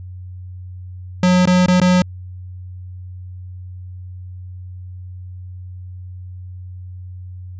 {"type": "tone with dropouts", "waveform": "square", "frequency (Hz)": 181.3, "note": "F#3", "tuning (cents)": -35, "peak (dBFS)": -11, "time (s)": [1.23, 2.02], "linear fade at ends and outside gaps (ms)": 2, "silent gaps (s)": [[1.456, 1.473], [1.661, 1.682], [1.801, 1.815]], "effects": ["added 91 Hz sine -30 dBFS peak until 7.59 s", "resampled to 16000 Hz"]}